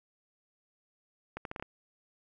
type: accelerating click train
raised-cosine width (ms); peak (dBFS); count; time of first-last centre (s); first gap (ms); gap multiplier
0.5; -23; 6; 1.37-1.625; 82; 0.76
effects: none